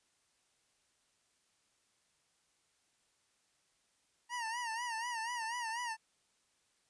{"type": "tone with vibrato", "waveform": "25% pulse", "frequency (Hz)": 933, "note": "A#5", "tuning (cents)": 1, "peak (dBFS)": -33, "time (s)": [4.29, 5.97], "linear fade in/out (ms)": 50, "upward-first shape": "sine", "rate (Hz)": 4.1, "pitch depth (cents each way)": 93, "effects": ["white hiss -75 dBFS RMS until 6.89 s", "resampled to 22050 Hz"]}